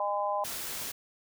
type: harmonic tone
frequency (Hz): 203.6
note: G#3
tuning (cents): -34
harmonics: 3 / 4 / 5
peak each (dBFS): -32 / -32 / -32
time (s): 0-0.44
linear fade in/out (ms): 2
type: noise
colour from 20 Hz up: white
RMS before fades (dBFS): -37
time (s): 0.44-0.92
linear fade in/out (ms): 10
effects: none